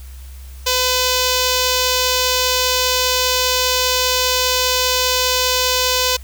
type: tone with notch filter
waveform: 5% pulse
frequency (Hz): 505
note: B4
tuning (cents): +39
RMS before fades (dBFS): -17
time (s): 0.66-6.17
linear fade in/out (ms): 10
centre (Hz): 1800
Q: 1.6
effects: added 65 Hz sine -32 dBFS peak until 6.23 s + white hiss -46 dBFS RMS until 6.23 s